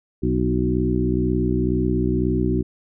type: harmonic tone with a mistuned harmonic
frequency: 62 Hz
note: B1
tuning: 7 cents sharp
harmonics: 1 / 2 / 3 / 4 / 5 / 6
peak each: -25 / -25 / -25 / -25 / -25 / -25 dBFS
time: 0.22-2.63 s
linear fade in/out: 20 ms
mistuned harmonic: 5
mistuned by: +30 cents
effects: none